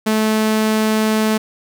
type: tone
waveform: sawtooth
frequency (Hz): 217.4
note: A3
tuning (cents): -21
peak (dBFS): -10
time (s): 0.06-1.38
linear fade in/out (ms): 10
effects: none